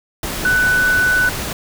sine tone in noise, 1492 Hz, F#6, 14 cents sharp, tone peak -12 dBFS, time 0.45-1.29 s, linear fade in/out 2 ms, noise pink, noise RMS -24 dBFS, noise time 0.23-1.53 s, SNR +9 dB, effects none

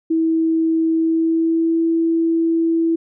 sine tone with pitch glide, 324.4 to 329.7 Hz, E4 to E4, -28 to 0 cents, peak -14 dBFS, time 0.1-2.96 s, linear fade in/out 10 ms, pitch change +28 cents, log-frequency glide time 0.92-1.83 s, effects none

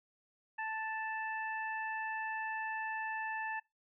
harmonic tone, 880 Hz, A5, in tune, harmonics 1 / 2 / 3, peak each -39 / -39 / -47 dBFS, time 0.58-3.6 s, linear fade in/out 10 ms, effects noise-tail reverb RT60 0.2 s tail -24 dB re dry

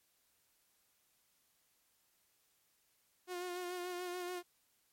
sawtooth tone with vibrato, 358 Hz, F4, 43 cents sharp, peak -36 dBFS, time 3.27-4.43 s, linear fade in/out 50 ms, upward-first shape sine, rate 6.9 Hz, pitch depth 31 cents each way, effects white hiss -75 dBFS RMS until 4.92 s + MP3 64 kbps

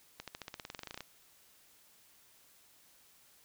accelerating click train, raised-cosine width 0.2 ms, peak -25 dBFS, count 17, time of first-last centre 0.2-1.006 s, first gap 77 ms, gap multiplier 0.94, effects white hiss -64 dBFS RMS until 3.44 s

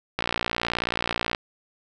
click train, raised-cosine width 0.3 ms, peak -8 dBFS, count 69, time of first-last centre 0.19-1.348 s, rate 58.7 Hz, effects none

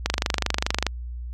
click train, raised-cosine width 0.2 ms, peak -3 dBFS, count 21, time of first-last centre 0.06-0.866 s, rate 24.8 Hz, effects added 60 Hz sine -30 dBFS peak until 1.33 s + MP3 96 kbps

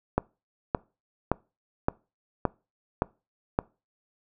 click train, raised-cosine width 1 ms, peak -8 dBFS, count 7, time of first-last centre 0.18-3.589 s, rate 1.76 Hz, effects noise-tail reverb RT60 0.3 s tail -24 dB re dry

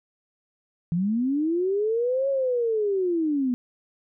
sine linear two-way sweep, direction up then down, 161.7 to 554.4 to 240.9 Hz, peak -21 dBFS, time 0.92-3.54 s, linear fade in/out 0 ms, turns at 2.29 s, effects none

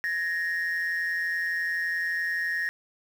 sine tone pair together, 1693 / 1864.7 Hz, G#6 / A#6, +33 / 0 cents, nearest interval major second, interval 167 cents, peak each -29 / -25 dBFS, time 0.04-2.69 s, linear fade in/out 0 ms, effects tanh soft clip ceiling -23 dBFS + 8-bit

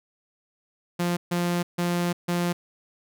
sawtooth tone bursts at uneven times, 174.61 Hz, F3, in tune, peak -19 dBFS, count 4, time 0.99-1.17 / 1.31-1.63 / 1.78-2.13 / 2.28-2.53 s, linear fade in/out 10 ms, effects none

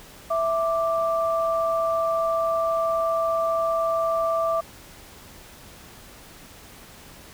sine tone pair together, 659.3 / 1175.5 Hz, E5 / D6, 0 / +1 cents, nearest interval minor seventh, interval 1001 cents, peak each -22 / -25 dBFS, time 0.3-4.61 s, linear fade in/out 10 ms, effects pink hiss -46 dBFS RMS until 7.33 s

